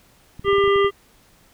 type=clicks; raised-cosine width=5 ms; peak=-24 dBFS; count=9; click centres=0.395 / 0.448 / 0.481 / 0.53 / 0.583 / 0.64 / 0.678 / 0.76 / 0.846 s
type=harmonic tone; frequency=398.7 Hz; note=G4; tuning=29 cents sharp; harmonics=1 / 3 / 5 / 7 / 8; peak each=-15 / -21 / -26 / -33 / -31 dBFS; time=0.44-0.91 s; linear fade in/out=50 ms
effects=pink hiss -55 dBFS RMS until 1.53 s